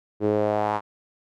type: tone with band-pass filter sweep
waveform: sawtooth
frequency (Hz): 105.1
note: G#2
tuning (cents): +21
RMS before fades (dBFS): -23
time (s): 0.2-0.81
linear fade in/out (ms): 50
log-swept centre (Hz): 370 to 1000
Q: 3.1
effects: none